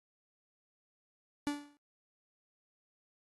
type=tone with exponential decay; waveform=45% pulse; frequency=290.3 Hz; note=D4; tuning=20 cents flat; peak=-29 dBFS; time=1.47-1.77 s; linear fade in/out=0 ms; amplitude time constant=65 ms; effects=AAC 32 kbps